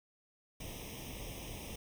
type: noise with comb filter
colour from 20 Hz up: pink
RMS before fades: -45 dBFS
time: 0.6-1.76 s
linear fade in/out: 5 ms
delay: 0.34 ms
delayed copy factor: +0.9
effects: none